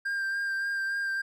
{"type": "tone with vibrato", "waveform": "triangle", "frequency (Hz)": 1592, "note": "G6", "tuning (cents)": 26, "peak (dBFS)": -26, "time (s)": [0.05, 1.22], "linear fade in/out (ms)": 10, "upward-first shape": "sine", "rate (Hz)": 3.5, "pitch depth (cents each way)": 19, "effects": []}